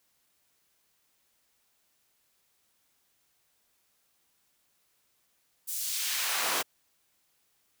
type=noise with high-pass filter sweep; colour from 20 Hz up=pink; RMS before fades=-31 dBFS; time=5.67-6.63 s; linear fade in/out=20 ms; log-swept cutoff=9800 to 440 Hz; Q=0.8; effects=white hiss -72 dBFS RMS until 7.8 s